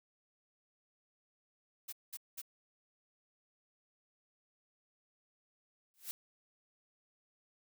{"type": "noise bursts", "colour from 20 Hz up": "blue", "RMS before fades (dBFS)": -44, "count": 3, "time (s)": [1.88, 2.418], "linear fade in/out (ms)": 10, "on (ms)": 46, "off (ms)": 200}
{"type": "noise with exponential growth", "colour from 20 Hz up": "blue", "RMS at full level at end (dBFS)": -38, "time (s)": [5.94, 6.11], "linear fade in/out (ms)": 0, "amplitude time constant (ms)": 35}
{"effects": []}